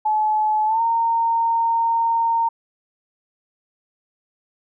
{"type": "tone with pitch glide", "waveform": "sine", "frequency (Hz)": [858, 919.6], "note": ["A5", "A#5"], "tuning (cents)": [-44, -24], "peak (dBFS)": -16, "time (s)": [0.05, 2.49], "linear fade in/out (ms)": 10, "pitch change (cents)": 120, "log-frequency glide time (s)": [0.66, 0.81], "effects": []}